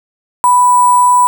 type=tone with sample-and-hold; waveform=sine; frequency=989 Hz; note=B5; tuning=2 cents sharp; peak=-5 dBFS; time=0.44-1.27 s; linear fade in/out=0 ms; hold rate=8820 Hz; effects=none